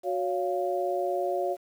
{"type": "tone cluster", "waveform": "sine", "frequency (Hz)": [367.6, 560, 697], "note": ["F#4", "C#5", "F5"], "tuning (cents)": [-11, 18, -4], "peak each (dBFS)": -30, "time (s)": [0.03, 1.57], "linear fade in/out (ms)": 50, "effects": ["9-bit"]}